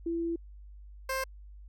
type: tone pair in turn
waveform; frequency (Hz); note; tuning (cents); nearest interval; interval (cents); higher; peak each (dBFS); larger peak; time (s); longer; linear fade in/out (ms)
sine / 15% pulse; 335.6 / 528; E4 / C5; +31 / +16; minor sixth; 785; second; -29 / -24; second; 0.06-0.36 / 1.09-1.24; first; 5
effects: added 50 Hz sine -46 dBFS peak until 1.68 s